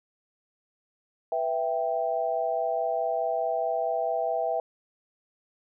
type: chord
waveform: sine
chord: E minor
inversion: second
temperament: equal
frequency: 493.9 / 659.3 / 784 Hz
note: B4 / E5 / G5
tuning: 0 / 0 / 0 cents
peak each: -32 / -27 / -30 dBFS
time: 1.32-4.6 s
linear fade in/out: 2 ms
effects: none